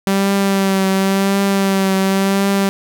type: tone with vibrato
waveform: sawtooth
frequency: 194.6 Hz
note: G3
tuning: 12 cents flat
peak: -9 dBFS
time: 0.07-2.69 s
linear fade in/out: 0 ms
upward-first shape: triangle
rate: 0.93 Hz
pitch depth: 31 cents each way
effects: none